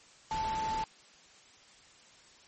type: tone in noise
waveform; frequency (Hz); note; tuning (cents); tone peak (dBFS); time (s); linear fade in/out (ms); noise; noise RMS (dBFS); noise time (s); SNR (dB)
sine; 880; A5; 0; -31; 0.31-0.84; 2; pink; -41; 0.31-0.84; +7
effects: white hiss -58 dBFS RMS until 2.47 s + MP3 32 kbps